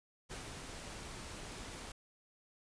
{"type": "noise with ADSR envelope", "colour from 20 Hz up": "pink", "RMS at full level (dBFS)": -45, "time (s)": [0.29, 1.92], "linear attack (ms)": 29, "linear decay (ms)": 110, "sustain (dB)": -2, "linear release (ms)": 5, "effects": ["resampled to 22050 Hz"]}